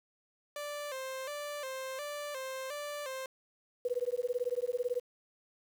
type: tone with vibrato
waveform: sawtooth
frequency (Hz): 555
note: C#5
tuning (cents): +2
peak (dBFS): -34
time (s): 0.56-3.26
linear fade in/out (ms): 2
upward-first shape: square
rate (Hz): 1.4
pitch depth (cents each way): 94
type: tone with tremolo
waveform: sine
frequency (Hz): 491.5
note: B4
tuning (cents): -8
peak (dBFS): -27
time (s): 3.85-5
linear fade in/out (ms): 2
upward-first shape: sine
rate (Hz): 18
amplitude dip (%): 100
effects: 9-bit